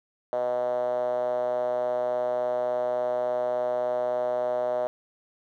5% pulse tone with band-pass filter, 123.47 Hz, B2, in tune, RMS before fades -27 dBFS, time 0.33-4.87 s, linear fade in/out 0 ms, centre 600 Hz, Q 7.5, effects none

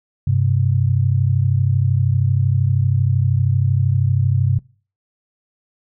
sine tone pair together, 98 / 130.81 Hz, G2 / C3, 0 / 0 cents, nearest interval perfect fourth, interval 500 cents, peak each -16 dBFS, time 0.27-4.59 s, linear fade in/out 5 ms, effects noise-tail reverb RT60 0.4 s tail -23 dB re dry

